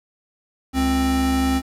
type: tone pair together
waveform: square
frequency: 69.9 / 263.4 Hz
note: C#2 / C4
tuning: +15 / +12 cents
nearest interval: octave + major seventh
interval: 2297 cents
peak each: -24 / -19 dBFS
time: 0.73-1.62 s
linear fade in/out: 50 ms
effects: resampled to 32000 Hz + 8-bit